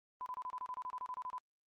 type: tone bursts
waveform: sine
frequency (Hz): 1005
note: B5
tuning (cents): +30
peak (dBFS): -39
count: 15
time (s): 0.21-1.381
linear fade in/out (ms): 0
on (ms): 51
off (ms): 29
effects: Opus 24 kbps